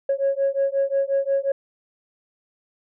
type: beating tone pair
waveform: sine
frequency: 547 / 552.6 Hz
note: C#5 / C#5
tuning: -23 / -6 cents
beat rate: 5.6 Hz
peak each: -21 dBFS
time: 0.09-1.52 s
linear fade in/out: 5 ms
effects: tanh soft clip ceiling -14 dBFS